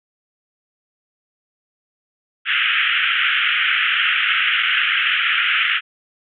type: band-pass noise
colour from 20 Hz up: white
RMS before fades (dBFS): -18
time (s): 2.45-5.81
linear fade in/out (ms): 50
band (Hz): 1300 to 3200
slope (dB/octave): 96
effects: none